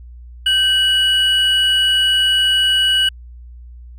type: tone pair together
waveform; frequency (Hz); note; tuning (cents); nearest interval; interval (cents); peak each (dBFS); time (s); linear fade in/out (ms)
triangle; 1551 / 2933; G6 / F#7; -19 / -16; major seventh; 1103; -19 / -11; 0.46-3.09; 5
effects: added 60 Hz sine -34 dBFS peak until 3.98 s